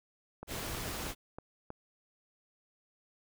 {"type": "click train", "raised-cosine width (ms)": 1, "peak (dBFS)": -28, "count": 5, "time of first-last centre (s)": [0.43, 1.704], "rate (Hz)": 3.14}
{"type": "noise", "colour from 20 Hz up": "pink", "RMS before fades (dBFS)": -39, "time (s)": [0.47, 1.15], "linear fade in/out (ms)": 50}
{"effects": []}